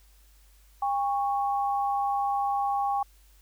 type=tone pair together; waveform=sine; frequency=804.7 / 1108.7 Hz; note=G5 / C#6; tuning=+45 / 0 cents; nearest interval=tritone; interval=555 cents; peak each=-25 / -31 dBFS; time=0.82-3.03 s; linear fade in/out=5 ms; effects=added 50 Hz sine -55 dBFS peak until 3.41 s + white hiss -63 dBFS RMS until 3.41 s